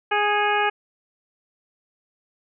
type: harmonic tone with a mistuned harmonic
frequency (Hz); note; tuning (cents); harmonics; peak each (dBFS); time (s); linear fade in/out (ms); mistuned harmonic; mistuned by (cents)
414.2; G#4; -5; 1 / 2 / 3 / 4 / 5 / 6 / 7; -26 / -22 / -27 / -25 / -32 / -28 / -32; 0.11-0.7; 10; 5; +72
effects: none

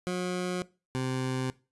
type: tone pair in turn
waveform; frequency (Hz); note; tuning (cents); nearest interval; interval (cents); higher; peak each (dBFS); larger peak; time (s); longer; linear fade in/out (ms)
20% pulse; 180.6 / 129.66; F#3 / C3; -42 / -15; tritone; 573; first; -24; neither; 0.07-0.62 / 0.95-1.5; neither; 0
effects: noise-tail reverb RT60 0.3 s tail -20 dB re dry + resampled to 24000 Hz

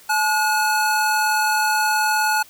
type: tone pair together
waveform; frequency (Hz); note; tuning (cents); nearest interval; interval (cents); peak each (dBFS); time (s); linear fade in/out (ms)
square; 861.6 / 1449; A5 / F#6; -37 / -37; major sixth; 900; -20 / -21; 0.09-2.43; 10
effects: white hiss -48 dBFS RMS until 2.49 s

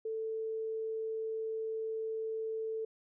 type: tone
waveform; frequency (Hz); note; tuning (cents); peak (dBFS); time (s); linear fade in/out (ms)
sine; 443; A4; +12; -34; 0.05-2.85; 5
effects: none

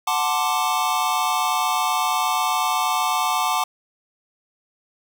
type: chord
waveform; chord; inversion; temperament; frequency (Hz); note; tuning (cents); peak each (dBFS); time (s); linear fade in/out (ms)
square; D dominant seventh; first; equal; 740 / 880 / 1046.5 / 1174.7; F#5 / A5 / C6 / D6; 0 / 0 / 0 / 0; -26 / -25 / -27 / -25; 0.07-3.64; 5
effects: none

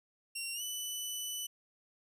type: tone with pitch glide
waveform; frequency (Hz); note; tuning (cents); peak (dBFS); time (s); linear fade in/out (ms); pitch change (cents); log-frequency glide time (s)
15% pulse; 2751 to 2983; F7 to F#7; -27 to +13; -30; 0.35-1.47; 10; +140; 0.54-0.62
effects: none

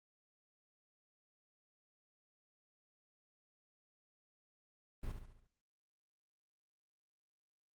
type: noise with echo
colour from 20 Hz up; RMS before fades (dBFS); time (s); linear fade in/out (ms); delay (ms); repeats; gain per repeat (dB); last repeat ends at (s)
brown; -41; 5.03-5.12; 5; 70; 5; -6; 5.47
effects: noise-tail reverb RT60 0.7 s tail -22 dB re dry + Opus 32 kbps

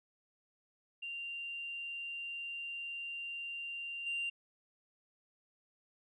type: tone with level steps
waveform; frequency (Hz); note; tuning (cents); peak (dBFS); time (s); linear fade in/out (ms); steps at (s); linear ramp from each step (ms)
sine; 2779; F7; -9; -39 / -33; 1.02-4.3; 10; 4.06; 10
effects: tanh soft clip ceiling -31 dBFS

